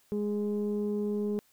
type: tone pair together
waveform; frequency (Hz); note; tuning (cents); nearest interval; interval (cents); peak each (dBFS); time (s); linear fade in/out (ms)
sine; 207.7 / 414.8; G#3 / G#4; 0 / -2; octave; 1198; -29 / -30; 0.12-1.39; 0
effects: tanh soft clip ceiling -23 dBFS + white hiss -66 dBFS RMS until 1.52 s